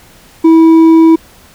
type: tone with hard clipping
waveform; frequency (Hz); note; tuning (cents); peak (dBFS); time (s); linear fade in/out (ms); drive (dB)
sine; 325.4; E4; -22; -3; 0.44-1.16; 10; 4
effects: pink hiss -41 dBFS RMS until 1.54 s